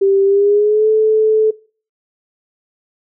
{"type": "tone with pitch glide", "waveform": "sine", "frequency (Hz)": [392, 435], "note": ["G4", "A4"], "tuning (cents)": [0, -20], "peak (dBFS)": -9, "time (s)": [0.01, 1.51], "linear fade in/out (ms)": 10, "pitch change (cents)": 180, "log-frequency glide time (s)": [0.24, 0.88], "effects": ["noise-tail reverb RT60 0.4 s tail -22 dB re dry"]}